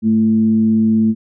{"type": "tone with frequency modulation", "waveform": "sine", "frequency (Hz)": 220, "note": "A3", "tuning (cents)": 0, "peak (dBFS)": -10, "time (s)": [0.02, 1.15], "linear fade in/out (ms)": 50, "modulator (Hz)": 116, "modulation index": 0.34, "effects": []}